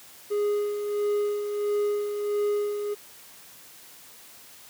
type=tone with tremolo; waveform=triangle; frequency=413.5 Hz; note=G#4; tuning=8 cents flat; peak=-20 dBFS; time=0.3-2.95 s; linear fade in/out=20 ms; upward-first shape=sine; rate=1.5 Hz; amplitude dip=50%; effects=white hiss -49 dBFS RMS until 4.69 s + high-pass 80 Hz 12 dB/octave